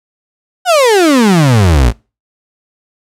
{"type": "exponential sweep", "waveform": "35% pulse", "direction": "down", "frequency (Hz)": [761, 52.3], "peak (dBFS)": -4, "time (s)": [0.65, 1.93], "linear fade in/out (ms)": 50, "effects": ["noise-tail reverb RT60 0.3 s tail -25 dB re dry", "low-pass 11000 Hz 12 dB/octave"]}